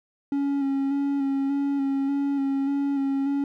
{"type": "tone with vibrato", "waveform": "triangle", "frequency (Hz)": 277.1, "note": "C#4", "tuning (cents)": -1, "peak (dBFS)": -20, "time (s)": [0.32, 3.44], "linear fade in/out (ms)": 2, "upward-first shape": "square", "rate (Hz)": 1.7, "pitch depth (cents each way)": 21, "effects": []}